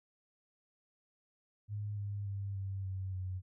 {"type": "tone with pitch steps", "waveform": "sine", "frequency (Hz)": [103.83, 101.52, 99.26, 97.04, 94.88, 92.77], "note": ["G#2", "G#2", "G2", "G2", "F#2", "F#2"], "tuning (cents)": [0, -39, 22, -17, 44, 5], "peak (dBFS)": -36, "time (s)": [1.68, 3.42], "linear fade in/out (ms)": 50, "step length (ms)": 290, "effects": []}